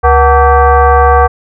sine tone with frequency modulation, 336.6 Hz, E4, 36 cents sharp, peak -3 dBFS, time 0.03-1.28 s, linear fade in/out 20 ms, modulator 408 Hz, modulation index 2.4, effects none

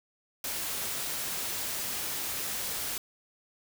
white noise, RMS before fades -34 dBFS, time 0.44-2.98 s, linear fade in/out 2 ms, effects none

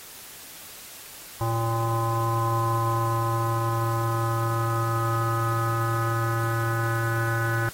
square tone with low-pass filter sweep, 114.4 Hz, A#2, 32 cents flat, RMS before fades -25 dBFS, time 1.41-7.69 s, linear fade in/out 0 ms, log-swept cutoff 940 to 1500 Hz, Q 8.1, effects white hiss -43 dBFS RMS until 7.73 s + AAC 48 kbps

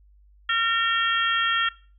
harmonic tone with a mistuned harmonic, 456.9 Hz, A#4, 35 cents flat, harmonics 3 / 4 / 5 / 6 / 7, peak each -24 / -25 / -37 / -31 / -26 dBFS, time 0.49-1.69 s, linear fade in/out 5 ms, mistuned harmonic 7, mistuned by +20 cents, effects noise-tail reverb RT60 0.4 s tail -20 dB re dry + added 50 Hz sine -52 dBFS peak until 1.98 s

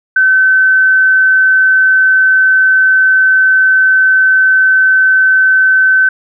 sine tone, 1529 Hz, G6, 44 cents flat, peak -5 dBFS, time 0.16-6.09 s, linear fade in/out 5 ms, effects none

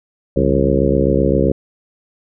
harmonic tone with a mistuned harmonic, 67.6 Hz, C#2, 43 cents flat, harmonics 1 / 2 / 3 / 4 / 5 / 6 / 7 / 8, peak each -20 / -20 / -20 / -20 / -20 / -20 / -20 / -20 dBFS, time 0.36-1.52 s, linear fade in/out 5 ms, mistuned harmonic 2, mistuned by +140 cents, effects none

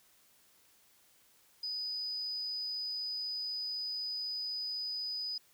sine tone, 4978 Hz, D#8, in tune, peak -35 dBFS, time 1.63-5.38 s, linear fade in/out 5 ms, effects white hiss -66 dBFS RMS until 5.53 s

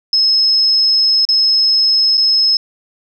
sine tone with dropouts, 5180 Hz, E8, 31 cents flat, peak -9 dBFS, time 0.13-2.57 s, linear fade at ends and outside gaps 2 ms, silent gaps 1.252-1.288 / 2.172-2.177 s, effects 8-bit

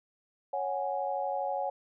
sine chord, C# suspended fourth, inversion none, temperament just, 554.4 / 739.2 / 831.5 Hz, C#5 / F#5 / G#5, 0 / -2 / +2 cents, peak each -34 dBFS, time 0.53-1.7 s, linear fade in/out 5 ms, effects none

